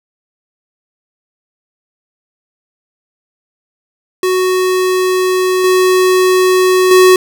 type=tone with level steps; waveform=square; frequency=370 Hz; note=F#4; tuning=in tune; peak=-11 / -8 / -4 dBFS; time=4.23-7.16 s; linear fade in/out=2 ms; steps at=5.64 / 6.91 s; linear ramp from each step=2 ms; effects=none